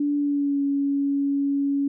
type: tone with pitch glide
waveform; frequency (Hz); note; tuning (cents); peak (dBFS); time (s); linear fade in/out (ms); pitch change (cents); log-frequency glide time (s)
sine; 289.5 to 280.3; D4 to C#4; -25 to +19; -20; 0-1.88; 5; -56; 0.16-0.62
effects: none